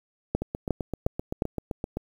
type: two click trains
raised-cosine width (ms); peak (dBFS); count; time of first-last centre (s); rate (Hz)
2; -16 / -10; 13 / 4; 0.42-1.97 / 0.35-1.421; 7.74 / 2.8
effects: 8-bit